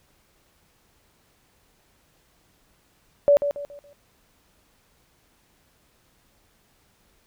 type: tone with echo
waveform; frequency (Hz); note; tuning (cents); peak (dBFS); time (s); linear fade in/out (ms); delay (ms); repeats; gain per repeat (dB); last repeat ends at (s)
sine; 574; D5; -40; -12; 3.28-3.37; 0; 140; 4; -9; 3.93
effects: pink hiss -63 dBFS RMS until 7.26 s